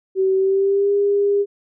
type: tone with pitch glide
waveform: sine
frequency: 381.3 to 404 Hz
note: G4 to G#4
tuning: -48 to -48 cents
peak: -14 dBFS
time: 0.15-1.46 s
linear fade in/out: 50 ms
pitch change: +100 cents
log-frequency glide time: 0.36-0.92 s
effects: none